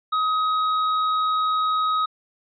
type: tone with tanh clipping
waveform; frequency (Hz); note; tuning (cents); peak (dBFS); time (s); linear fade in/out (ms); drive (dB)
triangle; 1264; D#6; +27; -21; 0.12-2.06; 10; 14
effects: resampled to 11025 Hz

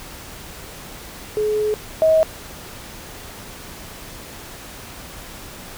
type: tone pair in turn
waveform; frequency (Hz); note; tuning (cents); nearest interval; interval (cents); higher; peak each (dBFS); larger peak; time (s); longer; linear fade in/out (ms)
sine; 425.1 / 636.9; G#4 / D#5; +40 / +40; perfect fifth; 700; second; -17 / -11; second; 1.37-1.74 / 2.02-2.23; first; 0
effects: pink hiss -37 dBFS RMS until 5.77 s

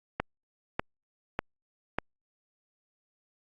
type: click train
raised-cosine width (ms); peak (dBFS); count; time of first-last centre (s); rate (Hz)
0.5; -12; 4; 0.2-1.986; 1.68
effects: Opus 48 kbps

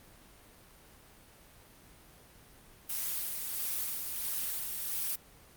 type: noise with tremolo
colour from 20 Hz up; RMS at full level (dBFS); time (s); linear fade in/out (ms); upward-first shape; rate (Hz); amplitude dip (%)
blue; -34; 2.89-5.16; 10; sine; 1.5; 35
effects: pink hiss -57 dBFS RMS until 5.56 s + Opus 32 kbps

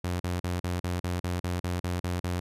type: tone bursts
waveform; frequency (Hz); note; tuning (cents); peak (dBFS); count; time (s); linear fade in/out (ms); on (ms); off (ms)
sawtooth; 89; F2; +33; -24; 12; 0.04-2.4; 5; 160; 40
effects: resampled to 32000 Hz

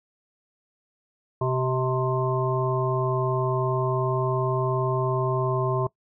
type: harmonic tone with a mistuned harmonic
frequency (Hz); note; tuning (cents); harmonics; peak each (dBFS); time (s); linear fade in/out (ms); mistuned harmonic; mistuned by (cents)
128.6; C3; -30; 1 / 3 / 5 / 7 / 8; -25 / -27 / -30 / -34 / -30; 1.41-5.87; 5; 8; +36
effects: noise-tail reverb RT60 0.1 s tail -21 dB re dry

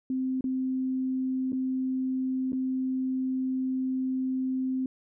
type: tone with dropouts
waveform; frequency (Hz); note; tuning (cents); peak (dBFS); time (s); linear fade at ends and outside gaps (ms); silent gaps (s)
sine; 260; C4; -11; -26; 0.1-4.86; 2; 0.409-0.441 / 1.521-1.529 / 2.521-2.53
effects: none

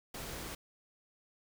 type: noise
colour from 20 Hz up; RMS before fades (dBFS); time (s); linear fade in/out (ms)
pink; -43; 0.14-0.55; 5
effects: none

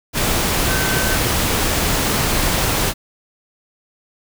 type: tone in noise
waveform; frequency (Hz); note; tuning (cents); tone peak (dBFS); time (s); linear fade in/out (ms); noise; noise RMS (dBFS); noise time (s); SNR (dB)
sine; 1535; G6; -37; -24; 0.65-1.19; 50; pink; -18; 0.13-2.94; -9
effects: none

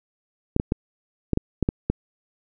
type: clicks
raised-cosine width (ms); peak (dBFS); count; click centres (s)
3; -7; 8; 0.564 / 0.599 / 0.721 / 1.333 / 1.374 / 1.627 / 1.689 / 1.9
effects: none

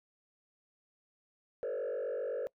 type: tone with frequency modulation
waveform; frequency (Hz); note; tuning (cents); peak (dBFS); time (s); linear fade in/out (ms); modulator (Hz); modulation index
sine; 505; B4; +39; -31; 1.63-2.47; 0; 47.8; 1.5
effects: noise-tail reverb RT60 0.1 s tail -24 dB re dry + tanh soft clip ceiling -32 dBFS

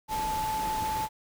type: tone in noise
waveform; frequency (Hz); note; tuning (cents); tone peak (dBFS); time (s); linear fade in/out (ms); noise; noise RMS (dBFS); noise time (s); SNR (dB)
sine; 871; A5; -18; -28; 0.08-1.09; 50; pink; -37; 0.08-1.09; +6
effects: none

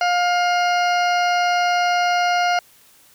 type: harmonic tone with a mistuned harmonic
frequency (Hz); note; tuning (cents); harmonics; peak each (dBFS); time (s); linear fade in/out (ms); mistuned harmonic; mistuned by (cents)
708; F5; +23; 1 / 2 / 3 / 4 / 6 / 7 / 8; -17 / -23 / -27 / -29 / -33 / -34 / -35; 0.01-2.59; 2; 8; +21
effects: white hiss -52 dBFS RMS until 3.14 s

